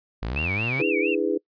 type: linear sweep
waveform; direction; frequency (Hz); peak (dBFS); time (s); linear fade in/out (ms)
sawtooth; up; 48.96 to 142.3; -23; 0.22-0.82; 10
type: tone with vibrato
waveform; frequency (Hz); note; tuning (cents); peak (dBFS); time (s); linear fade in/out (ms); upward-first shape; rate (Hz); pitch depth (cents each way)
sine; 2489; D#7; 0; -25; 0.36-1.15; 5; sine; 4.4; 190
type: chord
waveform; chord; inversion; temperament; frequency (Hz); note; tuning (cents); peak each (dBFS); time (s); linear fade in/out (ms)
sine; E dominant seventh; third; just; 296.7 / 329.6 / 412 / 494.4; D4 / E4 / G#4 / B4; +18 / 0 / -14 / +2; -28 / -26 / -25 / -28; 0.79-1.38; 10
effects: noise-tail reverb RT60 0.1 s tail -25 dB re dry + resampled to 11025 Hz